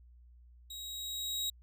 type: tone with level ramp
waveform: sawtooth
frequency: 3815 Hz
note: A#7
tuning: 39 cents sharp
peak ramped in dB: -40 to -29 dBFS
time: 0.7-1.5 s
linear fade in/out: 5 ms
effects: added 60 Hz sine -55 dBFS peak until 1.62 s